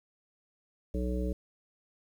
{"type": "harmonic tone", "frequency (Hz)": 61.74, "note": "B1", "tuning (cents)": 0, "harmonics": [1, 3, 5, 7, 9], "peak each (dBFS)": [-31, -36, -38, -39, -41], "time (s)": [0.94, 1.33], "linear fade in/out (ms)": 5, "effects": ["10-bit"]}